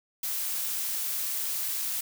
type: noise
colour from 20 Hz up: blue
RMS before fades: -31 dBFS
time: 0.23-2.01 s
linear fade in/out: 5 ms
effects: none